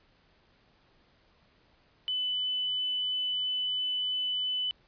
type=tone; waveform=sine; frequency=3001 Hz; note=F#7; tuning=24 cents sharp; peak=-28 dBFS; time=2.08-4.71 s; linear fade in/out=0 ms; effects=pink hiss -65 dBFS RMS until 4.87 s + resampled to 11025 Hz